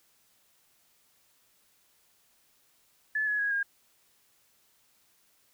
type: tone with pitch steps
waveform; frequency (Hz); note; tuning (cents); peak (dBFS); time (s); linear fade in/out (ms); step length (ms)
sine; 1728 / 1691.5 / 1655.7 / 1620.7; A6 / G#6 / G#6 / G#6; -32 / +31 / -6 / -43; -26; 3.15-3.63; 5; 120
effects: white hiss -67 dBFS RMS until 5.53 s